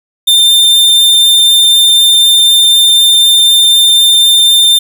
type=tone; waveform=45% pulse; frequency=3596 Hz; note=A7; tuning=37 cents sharp; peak=-4 dBFS; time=0.27-4.79 s; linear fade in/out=10 ms; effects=none